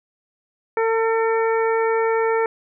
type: harmonic tone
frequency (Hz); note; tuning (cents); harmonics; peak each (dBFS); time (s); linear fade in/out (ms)
450.8; A4; +42; 1 / 2 / 3 / 4 / 5; -18 / -24 / -28 / -30 / -32; 0.77-2.46; 2
effects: none